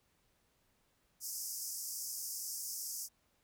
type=band-pass noise; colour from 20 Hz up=pink; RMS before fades=-42 dBFS; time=1.2-3.09 s; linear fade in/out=50 ms; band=5000 to 16000 Hz; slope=96 dB/octave; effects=pink hiss -75 dBFS RMS until 3.43 s